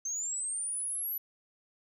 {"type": "linear sweep", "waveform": "sine", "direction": "up", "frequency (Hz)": [6230, 11980], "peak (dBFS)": -31, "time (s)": [0.05, 1.18], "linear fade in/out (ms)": 5, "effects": ["tanh soft clip ceiling -28 dBFS"]}